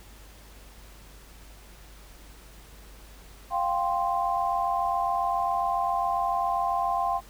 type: chord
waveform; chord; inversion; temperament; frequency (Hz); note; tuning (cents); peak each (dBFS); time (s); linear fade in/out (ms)
sine; F suspended second; none; just; 698.5 / 785.8 / 1047.7; F5 / G5 / C6; 0 / +4 / +2; -28; 3.5-7.21; 50
effects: added 50 Hz sine -48 dBFS peak until 7.29 s + pink hiss -52 dBFS RMS until 7.29 s